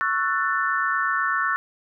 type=chord; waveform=sine; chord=F# minor seventh; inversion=second; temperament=just; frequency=1110 / 1332 / 1480 / 1776 Hz; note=C#6 / E6 / F#6 / A6; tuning=+2 / +18 / 0 / +16 cents; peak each=-26 dBFS; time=0.01-1.56 s; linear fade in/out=0 ms; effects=none